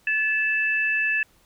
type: tone pair together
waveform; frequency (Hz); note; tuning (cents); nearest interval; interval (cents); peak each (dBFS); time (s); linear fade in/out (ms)
sine; 1728 / 2637; A6 / E7; -32 / 0; perfect fifth; 732; -23; 0.07-1.23; 2
effects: pink hiss -60 dBFS RMS until 1.45 s